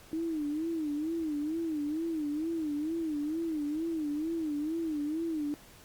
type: tone with vibrato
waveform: sine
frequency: 311.7 Hz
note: D#4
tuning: 3 cents sharp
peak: -30 dBFS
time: 0.13-5.54 s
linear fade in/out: 0 ms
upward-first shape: sine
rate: 2.2 Hz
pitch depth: 120 cents each way
effects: pink hiss -55 dBFS RMS until 5.84 s + Opus 48 kbps